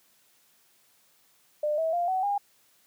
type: tone with pitch steps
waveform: sine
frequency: 600 / 646.8 / 697.2 / 751.6 / 810.2 Hz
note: D5 / E5 / F5 / F#5 / G#5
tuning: +37 / -33 / -3 / +27 / -43 cents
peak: -24 dBFS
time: 1.63-2.38 s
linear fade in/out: 5 ms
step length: 150 ms
effects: white hiss -64 dBFS RMS until 2.86 s + high-pass 100 Hz 12 dB/octave